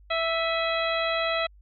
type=harmonic tone with a mistuned harmonic; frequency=659.3 Hz; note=E5; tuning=in tune; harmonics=1 / 2 / 3 / 4 / 5 / 6; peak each=-27 / -30 / -32 / -33 / -34 / -35 dBFS; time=0.1-1.47 s; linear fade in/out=10 ms; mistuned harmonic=4; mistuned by=-64 cents; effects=added 50 Hz sine -50 dBFS peak until 1.61 s